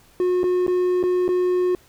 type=tone with dropouts; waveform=triangle; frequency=361.8 Hz; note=F#4; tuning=39 cents flat; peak=-15 dBFS; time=0.2-1.75 s; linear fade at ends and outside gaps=1 ms; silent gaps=0.433-0.44 / 0.666-0.679 / 1.029-1.037 / 1.28-1.289 s; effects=pink hiss -54 dBFS RMS until 1.88 s